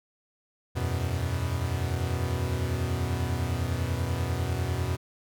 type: chord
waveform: 45% pulse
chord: E suspended second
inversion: none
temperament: equal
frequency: 82.41 / 92.5 / 123.47 Hz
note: E2 / F#2 / B2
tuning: 0 / 0 / 0 cents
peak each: -31 dBFS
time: 0.75-4.97 s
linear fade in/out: 20 ms
effects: none